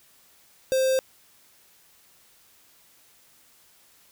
square tone with notch filter, 525 Hz, C5, 6 cents sharp, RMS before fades -22 dBFS, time 0.72-0.99 s, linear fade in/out 0 ms, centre 2000 Hz, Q 0.8, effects white hiss -58 dBFS RMS until 4.11 s

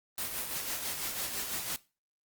white noise with tremolo, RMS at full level -34 dBFS, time 0.18-1.76 s, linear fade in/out 0 ms, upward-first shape sine, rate 6 Hz, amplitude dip 45%, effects noise-tail reverb RT60 0.3 s tail -19 dB re dry + Opus 32 kbps

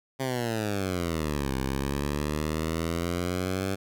10% pulse exponential two-way sweep, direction down then up, 135.4 to 65.41 to 97.5 Hz, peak -19 dBFS, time 0.19-3.76 s, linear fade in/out 20 ms, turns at 1.55 s, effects none

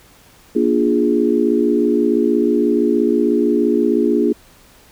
sine chord, Bb dominant seventh, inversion none, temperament equal with one note detuned, 237 / 293.7 / 349.2 / 415.3 Hz, Bb3 / D4 / F4 / Ab4, +29 / 0 / 0 / 0 cents, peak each -18 dBFS, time 0.55-4.33 s, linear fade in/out 10 ms, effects pink hiss -48 dBFS RMS until 4.91 s

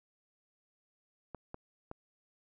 clicks, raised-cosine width 1 ms, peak -28 dBFS, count 3, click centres 1.347 / 1.544 / 1.914 s, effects none

